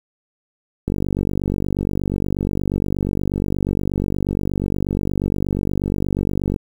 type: click train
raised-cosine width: 3 ms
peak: -8 dBFS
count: 276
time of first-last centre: 0.88-6.562 s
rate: 48.4 Hz
effects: 7-bit

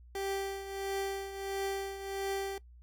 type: tone with tremolo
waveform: 30% pulse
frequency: 391.6 Hz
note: G4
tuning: 2 cents flat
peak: -29 dBFS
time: 0.15-2.58 s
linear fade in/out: 2 ms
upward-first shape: triangle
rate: 1.5 Hz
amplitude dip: 70%
effects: noise-tail reverb RT60 0.1 s tail -19 dB re dry + added 60 Hz sine -52 dBFS peak until 2.82 s

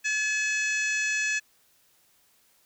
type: harmonic tone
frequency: 855 Hz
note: A5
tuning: 50 cents flat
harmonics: 2 / 3 / 4 / 5 / 6 / 7 / 8 / 9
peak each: -28 / -28 / -42 / -41 / -45 / -35 / -39 / -44 dBFS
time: 0.04-1.4 s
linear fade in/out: 20 ms
effects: white hiss -64 dBFS RMS until 2.65 s

